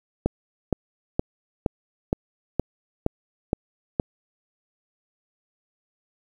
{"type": "click train", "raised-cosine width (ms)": 2, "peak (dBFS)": -7, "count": 9, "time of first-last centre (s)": [0.26, 3.998], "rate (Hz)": 2.14, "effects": ["8-bit"]}